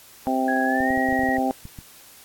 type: harmonic tone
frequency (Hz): 130.81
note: C3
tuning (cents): 0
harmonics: 2 / 3 / 4 / 5 / 6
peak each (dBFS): -23 / -33 / -30 / -29 / -24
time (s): 0.27-1.51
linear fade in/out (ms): 0
type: tone with pitch glide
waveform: sine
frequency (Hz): 1660 to 1895.9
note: G#6 to A#6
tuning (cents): -1 to +29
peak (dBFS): -25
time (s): 0.48-1.37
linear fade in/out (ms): 2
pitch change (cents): +230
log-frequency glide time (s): 0.65-0.92
type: clicks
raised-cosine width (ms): 5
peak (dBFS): -25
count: 11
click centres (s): 0.805 / 0.905 / 0.976 / 1.088 / 1.126 / 1.192 / 1.235 / 1.289 / 1.385 / 1.654 / 1.788
effects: white hiss -48 dBFS RMS until 2.24 s + AAC 64 kbps